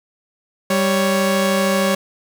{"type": "tone pair together", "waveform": "sawtooth", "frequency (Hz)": [196, 555], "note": ["G3", "C#5"], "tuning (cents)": [0, 2], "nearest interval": "octave + tritone", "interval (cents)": 1802, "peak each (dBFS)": -14, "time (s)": [0.7, 1.95], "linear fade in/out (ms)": 5, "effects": []}